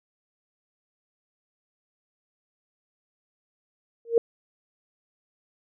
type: tone with exponential growth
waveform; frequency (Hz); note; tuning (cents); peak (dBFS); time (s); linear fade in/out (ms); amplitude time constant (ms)
sine; 463.7; A#4; -9; -11; 4.05-4.18; 2; 28
effects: none

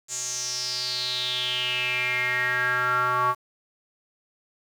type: tone with band-pass filter sweep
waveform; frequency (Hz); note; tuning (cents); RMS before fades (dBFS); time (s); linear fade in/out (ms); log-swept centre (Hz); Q
square; 124.9; B2; +20; -26; 0.08-3.35; 50; 7200 to 1100; 6.8
effects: 8-bit

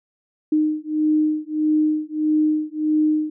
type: beating tone pair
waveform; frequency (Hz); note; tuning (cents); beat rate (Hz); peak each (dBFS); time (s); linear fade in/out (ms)
sine; 306.4 / 308; D#4 / D#4; -27 / -17; 1.6; -20; 0.52-3.3; 5
effects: none

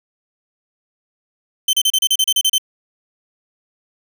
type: tone bursts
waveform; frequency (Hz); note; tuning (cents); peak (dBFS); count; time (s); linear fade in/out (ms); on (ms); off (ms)
sawtooth; 3089; G7; -26; -9; 11; 1.68-2.582; 5; 52; 33
effects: none

